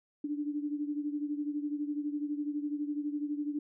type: beating tone pair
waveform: sine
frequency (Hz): 291.6 / 303.6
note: D4 / D#4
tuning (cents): -12 / -42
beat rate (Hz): 12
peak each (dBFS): -33 / -38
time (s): 0.24-3.59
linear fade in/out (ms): 5
effects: none